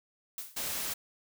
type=noise with exponential decay; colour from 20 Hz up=blue; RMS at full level=-36 dBFS; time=0.38-0.67 s; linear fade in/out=2 ms; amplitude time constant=62 ms
type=noise; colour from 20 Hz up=white; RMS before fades=-35 dBFS; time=0.56-0.94 s; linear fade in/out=10 ms
effects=none